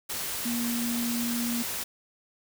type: tone in noise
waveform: sine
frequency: 236.9 Hz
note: A#3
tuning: 28 cents sharp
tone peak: -28 dBFS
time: 0.45-1.63 s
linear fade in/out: 10 ms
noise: white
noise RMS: -33 dBFS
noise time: 0.09-1.84 s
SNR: +2 dB
effects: none